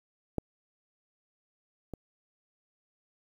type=clicks; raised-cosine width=2 ms; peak=-16 / -25 dBFS; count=2; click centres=0.383 / 1.937 s; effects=9-bit